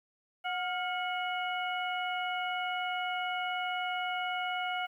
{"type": "harmonic tone with a mistuned harmonic", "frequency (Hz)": 731, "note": "F#5", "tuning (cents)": -21, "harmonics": [1, 2, 3, 4], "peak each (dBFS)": [-34, -37, -39, -40], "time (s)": [0.44, 4.87], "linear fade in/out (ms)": 20, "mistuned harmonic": 2, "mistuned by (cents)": -65, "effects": ["11-bit"]}